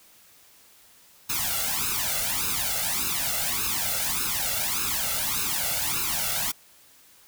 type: noise with flanger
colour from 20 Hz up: white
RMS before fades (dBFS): -27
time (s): 1.29-6.52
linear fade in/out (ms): 10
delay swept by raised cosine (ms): 0.76 to 1.47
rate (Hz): 1.7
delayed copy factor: +1
effects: white hiss -55 dBFS RMS until 7.27 s